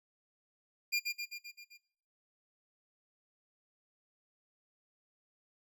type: tone with echo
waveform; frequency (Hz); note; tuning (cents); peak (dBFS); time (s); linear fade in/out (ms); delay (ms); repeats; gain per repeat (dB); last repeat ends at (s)
25% pulse; 2403; D7; +39; -25; 0.92-1; 20; 130; 6; -4; 1.78
effects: noise-tail reverb RT60 0.6 s tail -21 dB re dry